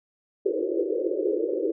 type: band-pass noise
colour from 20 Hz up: pink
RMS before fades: -26 dBFS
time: 0.45-1.72 s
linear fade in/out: 10 ms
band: 320 to 540 Hz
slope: 96 dB/octave
effects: none